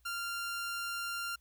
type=tone; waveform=sawtooth; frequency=1390 Hz; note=F6; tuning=9 cents flat; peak=-32 dBFS; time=0.05-1.36 s; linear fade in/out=10 ms; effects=added 60 Hz sine -65 dBFS peak until 1.4 s + white hiss -75 dBFS RMS until 1.4 s